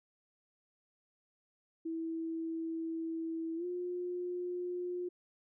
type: tone with pitch glide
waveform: sine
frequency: 326.8 to 356.4 Hz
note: E4 to F4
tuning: -15 to +35 cents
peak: -35 dBFS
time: 1.85-5.09 s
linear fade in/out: 10 ms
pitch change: +150 cents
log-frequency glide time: 3.56-3.65 s
effects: none